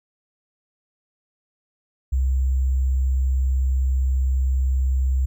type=tone with sample-and-hold; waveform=sine; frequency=65.41 Hz; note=C2; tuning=in tune; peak=-17 dBFS; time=2.12-5.26 s; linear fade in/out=10 ms; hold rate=7350 Hz; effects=none